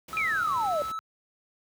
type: noise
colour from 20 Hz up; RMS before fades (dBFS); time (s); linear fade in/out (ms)
pink; -44; 0.08-0.92; 5
type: tone with pitch glide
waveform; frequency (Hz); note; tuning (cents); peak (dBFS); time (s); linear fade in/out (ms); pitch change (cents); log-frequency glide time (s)
triangle; 1297 to 1306.8; E6 to E6; -28 to -15; -29; 0.13-0.99; 0; +13; 0.5-0.58
type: exponential sweep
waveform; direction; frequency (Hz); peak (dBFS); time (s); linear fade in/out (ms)
sine; down; 2463 to 566; -25; 0.17-0.82; 0
effects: high-pass 80 Hz 12 dB/octave